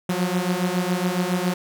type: beating tone pair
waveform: sawtooth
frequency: 176.7 / 183.9 Hz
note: F3 / F#3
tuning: +21 / -10 cents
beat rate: 7.2 Hz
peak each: -20 dBFS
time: 0.09-1.54 s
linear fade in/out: 5 ms
effects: none